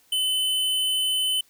square tone, 3031 Hz, F#7, 41 cents sharp, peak -22 dBFS, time 0.12-1.41 s, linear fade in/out 5 ms, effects white hiss -60 dBFS RMS until 1.49 s

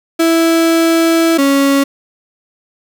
35% pulse tone pair in turn, 329.6 / 277.2 Hz, E4 / C#4, 0 / 0 cents, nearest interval minor third, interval 300 cents, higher first, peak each -7 dBFS, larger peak neither, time 0.19-1.38 / 1.38-1.84 s, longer first, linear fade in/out 10 ms, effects none

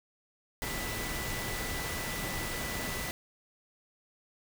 sine tone in noise, 1982 Hz, B6, 6 cents sharp, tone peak -41 dBFS, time 0.62-3.11 s, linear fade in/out 0 ms, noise pink, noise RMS -36 dBFS, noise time 0.62-3.11 s, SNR -8 dB, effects none

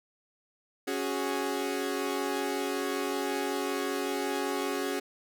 sawtooth chord, C# suspended fourth, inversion none, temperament equal, 277.2 / 370 / 415.3 Hz, C#4 / F#4 / G#4, 0 / 0 / 0 cents, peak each -30 dBFS, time 0.87-5 s, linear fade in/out 10 ms, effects none

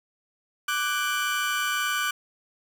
30% pulse tone cluster, 1175 / 1492 / 1614 Hz, D6 / F#6 / G#6, +1 / +14 / -50 cents, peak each -26 / -24 / -33 dBFS, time 0.68-2.11 s, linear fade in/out 5 ms, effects none

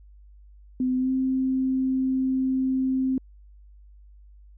sine tone with pitch glide, 255.5 to 261.9 Hz, C4 to C4, -41 to +2 cents, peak -21 dBFS, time 0.8-3.18 s, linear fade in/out 2 ms, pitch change +43 cents, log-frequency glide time 0.97-1.11 s, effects added 50 Hz sine -47 dBFS peak until 4.57 s

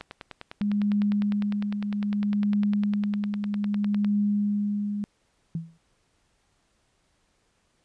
click train, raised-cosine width 0.3 ms, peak -21 dBFS, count 41, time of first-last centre 0.01-4.046 s, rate 9.91 Hz
sine tone with tremolo, 205.5 Hz, G#3, 18 cents flat, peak -20 dBFS, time 0.61-5.04 s, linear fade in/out 0 ms, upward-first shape triangle, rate 0.63 Hz, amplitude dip 55%
sine tone with exponential decay, 164.81 Hz, E3, in tune, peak -24 dBFS, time 5.55-5.78 s, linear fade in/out 2 ms, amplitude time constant 50 ms
effects pink hiss -69 dBFS RMS until 7.84 s + resampled to 22050 Hz

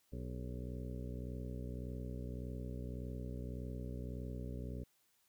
harmonic tone with a mistuned harmonic, 61.74 Hz, B1, in tune, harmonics 1 / 2 / 3 / 4 / 5 / 6 / 7 / 8 / 9, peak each -44 / -46 / -50 / -50 / -55 / -58 / -54 / -60 / -57 dBFS, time 0.12-4.84 s, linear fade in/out 10 ms, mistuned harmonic 6, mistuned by +76 cents, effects white hiss -75 dBFS RMS until 5.28 s

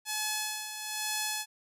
5% pulse tone with tremolo, 855 Hz, A5, 50 cents flat, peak -18 dBFS, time 0.05-1.46 s, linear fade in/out 50 ms, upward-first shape sine, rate 1.1 Hz, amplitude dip 60%, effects none

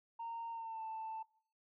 sine tone with pitch glide, 922 to 885.5 Hz, A#5 to A5, -19 to +11 cents, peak -40 dBFS, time 0.19-1.23 s, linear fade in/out 10 ms, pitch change -70 cents, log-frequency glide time 0.51-0.83 s, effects noise-tail reverb RT60 0.5 s tail -19 dB re dry + tanh soft clip ceiling -38 dBFS

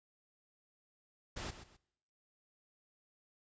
pink noise with echo, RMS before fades -42 dBFS, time 1.36-1.51 s, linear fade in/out 10 ms, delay 130 ms, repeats 2, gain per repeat -11 dB, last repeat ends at 1.77 s, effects noise-tail reverb RT60 0.9 s tail -25 dB re dry + resampled to 16000 Hz

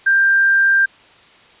sine tone, 1586 Hz, G6, 20 cents sharp, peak -10 dBFS, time 0.06-0.86 s, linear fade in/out 10 ms, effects white hiss -47 dBFS RMS until 1.6 s + resampled to 8000 Hz

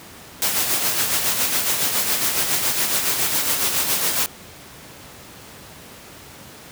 white noise with tremolo, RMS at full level -19 dBFS, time 0.42-4.26 s, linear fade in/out 0 ms, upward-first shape sine, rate 7.2 Hz, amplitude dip 45%, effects pink hiss -41 dBFS RMS until 6.71 s + high-pass 80 Hz 12 dB/octave

